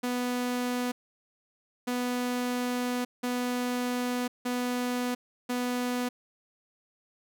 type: tone bursts at uneven times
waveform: sawtooth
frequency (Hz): 246.9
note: B3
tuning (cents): 0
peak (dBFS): -24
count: 5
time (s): 0.03-0.92 / 1.87-3.05 / 3.23-4.28 / 4.45-5.15 / 5.49-6.09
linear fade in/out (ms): 10
effects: none